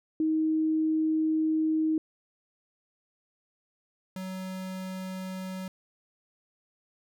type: tone pair in turn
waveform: sine / square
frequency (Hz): 315 / 187.3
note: D#4 / F#3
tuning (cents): +21 / +21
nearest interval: major sixth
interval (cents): 900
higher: first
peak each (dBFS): -23 / -35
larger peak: first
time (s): 0.2-1.98 / 4.16-5.68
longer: first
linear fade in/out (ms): 2
effects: none